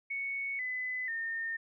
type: tone with pitch steps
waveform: sine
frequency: 2218 / 2011 / 1822.5 Hz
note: C#7 / B6 / A#6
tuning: 0 / +31 / -40 cents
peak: -33 dBFS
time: 0.1-1.57 s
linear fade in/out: 10 ms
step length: 490 ms
effects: none